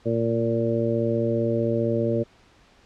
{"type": "harmonic tone with a mistuned harmonic", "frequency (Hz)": 115.3, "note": "A#2", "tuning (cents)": -19, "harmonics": [1, 2, 3, 4, 5], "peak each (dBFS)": [-27, -27, -27, -27, -27], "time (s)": [0.05, 2.24], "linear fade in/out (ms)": 20, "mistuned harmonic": 1, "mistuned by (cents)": 17, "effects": ["pink hiss -56 dBFS RMS until 2.85 s", "low-pass 5000 Hz 12 dB/octave"]}